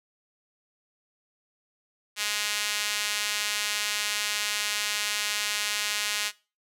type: tone with high-pass filter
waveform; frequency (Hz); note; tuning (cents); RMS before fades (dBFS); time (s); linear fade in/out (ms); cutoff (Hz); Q
sawtooth; 208.4; G#3; +6; -29; 2.16-6.32; 50; 2500; 0.86
effects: noise-tail reverb RT60 0.3 s tail -19 dB re dry + low-pass 12000 Hz 12 dB/octave